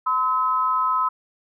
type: tone pair together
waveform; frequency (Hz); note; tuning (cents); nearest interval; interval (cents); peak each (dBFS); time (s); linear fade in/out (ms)
sine; 1021.9 / 1286; C6 / E6; -41 / -43; major third; 398; -21; 0.06-1.09; 10
effects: none